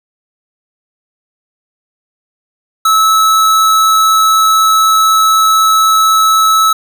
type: tone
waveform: square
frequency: 1302 Hz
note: E6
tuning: 22 cents flat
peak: -7 dBFS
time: 2.85-6.73 s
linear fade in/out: 5 ms
effects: none